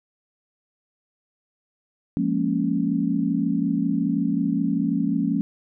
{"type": "chord", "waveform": "sine", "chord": "Bb minor seventh", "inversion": "second", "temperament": "equal", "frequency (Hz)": [174.61, 207.7, 233.1, 277.2], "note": ["F3", "Ab3", "Bb3", "Db4"], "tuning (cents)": [0, 0, 0, 0], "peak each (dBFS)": [-26, -26, -26, -24], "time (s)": [2.17, 5.41], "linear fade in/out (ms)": 0, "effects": []}